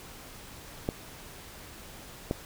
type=clicks; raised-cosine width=2 ms; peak=-14 dBFS; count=2; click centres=0.889 / 2.311 s; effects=pink hiss -47 dBFS RMS until 2.45 s